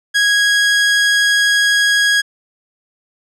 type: tone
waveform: sawtooth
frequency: 1652 Hz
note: G#6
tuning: 10 cents flat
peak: -7 dBFS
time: 0.14-2.22 s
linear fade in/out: 20 ms
effects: low-pass 8000 Hz 12 dB/octave